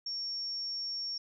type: tone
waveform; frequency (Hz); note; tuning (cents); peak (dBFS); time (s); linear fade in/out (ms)
sine; 5500; F8; -27; -34; 0.06-1.18; 5
effects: none